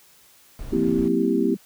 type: noise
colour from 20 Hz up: brown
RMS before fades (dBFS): -35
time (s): 0.59-1.08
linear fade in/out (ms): 0
type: chord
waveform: sine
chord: C dominant seventh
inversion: third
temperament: equal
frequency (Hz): 233.1 / 261.6 / 329.6 / 392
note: Bb3 / C4 / E4 / G4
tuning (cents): 0 / 0 / 0 / 0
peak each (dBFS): -24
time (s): 0.72-1.55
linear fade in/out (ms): 10
type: tone with pitch glide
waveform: sine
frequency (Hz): 171.3 to 192.28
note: F3 to G3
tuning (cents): -33 to -33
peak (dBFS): -28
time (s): 0.75-1.57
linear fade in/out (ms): 10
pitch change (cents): +200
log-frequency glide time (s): 0.98-1.31
effects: white hiss -54 dBFS RMS until 1.65 s

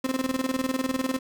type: tone with tremolo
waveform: 35% pulse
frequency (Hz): 261.6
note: C4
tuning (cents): 0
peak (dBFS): -21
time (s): 0.04-1.19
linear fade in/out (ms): 5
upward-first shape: square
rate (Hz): 20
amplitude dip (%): 75
effects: none

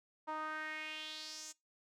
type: tone with band-pass filter sweep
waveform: sawtooth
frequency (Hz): 310.2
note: D#4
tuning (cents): -5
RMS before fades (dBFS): -44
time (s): 0.27-1.53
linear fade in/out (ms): 20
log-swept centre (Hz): 970 to 7100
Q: 3.6
effects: noise-tail reverb RT60 0.2 s tail -23 dB re dry

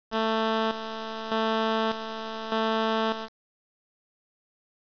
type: tone with tremolo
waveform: 10% pulse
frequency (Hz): 221.9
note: A3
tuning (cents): +15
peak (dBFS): -15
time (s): 0.11-3.29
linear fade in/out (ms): 50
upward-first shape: square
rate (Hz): 0.83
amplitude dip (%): 65
effects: resampled to 11025 Hz + 7-bit

